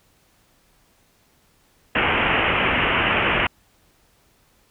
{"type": "low-pass noise", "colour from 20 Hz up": "white", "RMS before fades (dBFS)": -20, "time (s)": [1.95, 3.47], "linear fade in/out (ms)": 5, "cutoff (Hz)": 3000, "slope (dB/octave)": 96, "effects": ["pink hiss -60 dBFS RMS until 4.7 s"]}